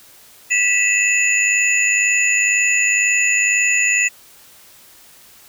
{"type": "tone cluster", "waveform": "sine", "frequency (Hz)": [1964, 2566, 2668, 6930], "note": ["B6", "E7", "E7", "A8"], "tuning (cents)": [-10, -47, 20, -27], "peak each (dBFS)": -19, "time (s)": [0.5, 4.09], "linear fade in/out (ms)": 20, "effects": ["white hiss -46 dBFS RMS until 5.48 s"]}